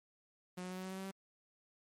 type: tone with pitch steps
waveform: sawtooth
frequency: 181.1 / 182.78 / 184.48 / 186.19 / 187.92 / 189.66 / 191.43 / 193.2 Hz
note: F#3 / F#3 / F#3 / F#3 / F#3 / F#3 / G3 / G3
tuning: -37 / -21 / -5 / +11 / +27 / +43 / -41 / -25 cents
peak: -38 dBFS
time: 0.57-1.114 s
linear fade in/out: 10 ms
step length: 68 ms
effects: MP3 64 kbps